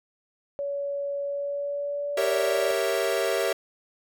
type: tone with pitch glide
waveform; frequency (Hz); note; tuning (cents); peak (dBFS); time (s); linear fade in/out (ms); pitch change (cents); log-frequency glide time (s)
sine; 565 to 581.6; C#5 to D5; +33 to -17; -27; 0.59-2.71; 0; +50; 1.22-2.53
type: chord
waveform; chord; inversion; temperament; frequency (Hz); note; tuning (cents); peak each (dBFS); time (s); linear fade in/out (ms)
45% pulse; G diminished seventh; none; equal; 392 / 466.2 / 554.4 / 659.3; G4 / Bb4 / Db5 / Fb5; 0 / 0 / 0 / 0; -29; 2.17-3.53; 5
effects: none